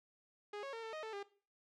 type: tone with pitch steps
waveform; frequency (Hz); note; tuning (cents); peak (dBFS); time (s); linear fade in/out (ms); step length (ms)
sawtooth; 413.6 / 550 / 455.5 / 446.6 / 623 / 441.1 / 401.6; G#4 / C#5 / A#4 / A4 / D#5 / A4 / G4; -7 / -14 / -40 / +26 / +2 / +4 / +42; -39; 0.53-1.23; 5; 100
effects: noise-tail reverb RT60 0.4 s tail -18 dB re dry + low-pass 4000 Hz 12 dB/octave